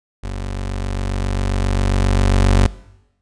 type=tone with level ramp; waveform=30% pulse; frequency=47.44 Hz; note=F#1; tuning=44 cents sharp; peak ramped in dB=-21 to -6 dBFS; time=0.23-2.67 s; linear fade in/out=10 ms; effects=noise-tail reverb RT60 0.9 s tail -20 dB re dry + resampled to 22050 Hz